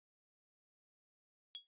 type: tone with exponential decay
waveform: sine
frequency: 3329 Hz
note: G#7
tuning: 3 cents sharp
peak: -40 dBFS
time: 1.55-1.67 s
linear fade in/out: 0 ms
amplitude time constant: 25 ms
effects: noise-tail reverb RT60 0.1 s tail -22 dB re dry + resampled to 8000 Hz